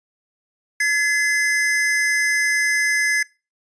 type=tone pair together; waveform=square; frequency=1700 / 2051 Hz; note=G#6 / C7; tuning=+40 / -35 cents; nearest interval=minor third; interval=325 cents; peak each=-20 dBFS; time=0.8-3.23 s; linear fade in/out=5 ms; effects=noise-tail reverb RT60 0.3 s tail -24 dB re dry + resampled to 22050 Hz